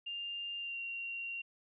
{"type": "tone with pitch glide", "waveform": "sine", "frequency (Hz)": [2800, 2757], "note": ["F7", "F7"], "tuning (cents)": [4, -23], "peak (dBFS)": -38, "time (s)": [0.06, 1.42], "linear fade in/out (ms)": 10, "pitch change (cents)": -27, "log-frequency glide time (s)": [0.58, 0.79], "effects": []}